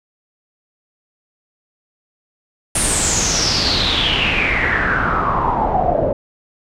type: noise with low-pass filter sweep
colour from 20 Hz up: pink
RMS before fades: -17 dBFS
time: 2.75-6.13 s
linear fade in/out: 5 ms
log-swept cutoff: 9800 to 560 Hz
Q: 7.5
effects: none